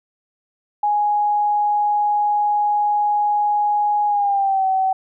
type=tone with pitch glide; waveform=sine; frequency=831 to 762 Hz; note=G#5 to G5; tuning=+1 to -49 cents; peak=-15 dBFS; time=0.83-4.93 s; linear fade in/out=5 ms; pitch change=-150 cents; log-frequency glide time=4.07-4.66 s; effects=none